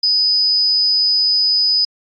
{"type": "tone with amplitude modulation", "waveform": "sine", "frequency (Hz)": 4998, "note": "D#8", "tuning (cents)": 7, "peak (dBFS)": -10, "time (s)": [0.03, 1.85], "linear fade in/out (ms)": 5, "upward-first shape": "sine", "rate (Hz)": 296, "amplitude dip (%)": 40, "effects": ["AAC 64 kbps"]}